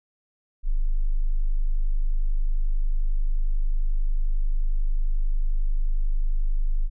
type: tone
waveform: sine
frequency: 25.6 Hz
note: G#0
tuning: 24 cents flat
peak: -18 dBFS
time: 0.63-6.9 s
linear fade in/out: 50 ms
effects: none